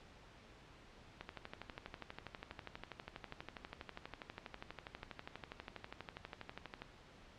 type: click train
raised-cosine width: 0.3 ms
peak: -29 dBFS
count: 70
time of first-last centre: 1.21-6.82 s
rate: 12.3 Hz
effects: pink hiss -60 dBFS RMS until 7.38 s + low-pass 4000 Hz 12 dB/octave